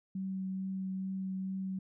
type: tone with vibrato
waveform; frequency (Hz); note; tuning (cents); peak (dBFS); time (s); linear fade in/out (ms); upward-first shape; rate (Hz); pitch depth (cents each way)
sine; 190; F#3; +46; -34; 0.15-1.79; 5; triangle; 2.3; 11
effects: none